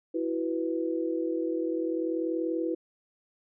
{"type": "chord", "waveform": "sine", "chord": "E suspended second", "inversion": "none", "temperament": "equal", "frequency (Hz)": [329.6, 370, 493.9], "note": ["E4", "F#4", "B4"], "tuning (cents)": [0, 0, 0], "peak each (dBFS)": [-29, -34, -33], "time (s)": [0.14, 2.75], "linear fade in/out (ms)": 10, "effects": []}